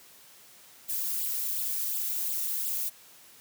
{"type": "noise with flanger", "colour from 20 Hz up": "violet", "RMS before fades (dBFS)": -31, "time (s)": [0.88, 2.9], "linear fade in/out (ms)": 20, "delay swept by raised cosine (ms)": [0.24, 2.64], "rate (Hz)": 2.8, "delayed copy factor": 0.95, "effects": ["white hiss -54 dBFS RMS until 3.4 s", "high-pass 80 Hz 12 dB/octave"]}